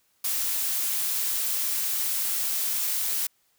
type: noise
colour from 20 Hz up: blue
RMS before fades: -27 dBFS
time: 0.24-3.27 s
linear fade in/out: 5 ms
effects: white hiss -68 dBFS RMS until 3.58 s